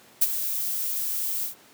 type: noise with ADSR envelope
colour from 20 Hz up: violet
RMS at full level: -17 dBFS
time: 0.21-1.55 s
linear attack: 14 ms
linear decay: 35 ms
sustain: -11 dB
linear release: 120 ms
effects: pink hiss -53 dBFS RMS until 1.73 s + high-pass 200 Hz 12 dB/octave

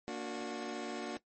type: chord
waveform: 25% pulse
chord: Bb augmented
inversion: none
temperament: just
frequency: 233.1 / 291.4 / 364.2 Hz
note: Bb3 / D4 / F#4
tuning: 0 / -13 / -27 cents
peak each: -39 / -39 / -38 dBFS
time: 0.08-1.17 s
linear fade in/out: 0 ms
effects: noise-tail reverb RT60 0.1 s tail -17 dB re dry + MP3 32 kbps

